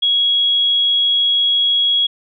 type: tone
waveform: sine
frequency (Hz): 3322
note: G#7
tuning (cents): 0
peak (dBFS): -12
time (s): 0.02-2.07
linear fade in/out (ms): 10
effects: none